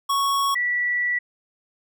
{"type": "tone pair in turn", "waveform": ["square", "sine"], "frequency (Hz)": [1108.7, 1953.7], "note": ["C#6", "B6"], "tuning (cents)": [0, -19], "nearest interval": "minor seventh", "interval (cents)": 981, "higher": "second", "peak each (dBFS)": -20, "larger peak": "neither", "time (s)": [[0.09, 0.55], [0.55, 1.19]], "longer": "second", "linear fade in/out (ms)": 10, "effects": []}